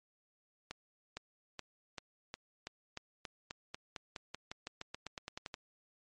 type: accelerating click train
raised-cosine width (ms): 0.2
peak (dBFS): -24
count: 23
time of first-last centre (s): 0.71-5.542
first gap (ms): 460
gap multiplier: 0.92
effects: MP3 48 kbps